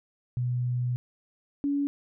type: tone pair in turn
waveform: sine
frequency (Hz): 123.47 / 283.8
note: B2 / C#4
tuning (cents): 0 / +41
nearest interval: octave + major second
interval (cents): 1441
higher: second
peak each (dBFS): -25 / -24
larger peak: second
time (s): 0.37-0.96 / 1.64-1.87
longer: first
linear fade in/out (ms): 0
effects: none